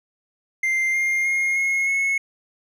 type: tone with pitch steps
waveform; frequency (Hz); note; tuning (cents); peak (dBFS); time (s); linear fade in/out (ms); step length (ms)
triangle; 2093 / 2116 / 2139 / 2163 / 2187; C7 / C7 / C7 / C#7 / C#7; 0 / +19 / +38 / -43 / -24; -17; 0.63-2.18; 5; 310
effects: none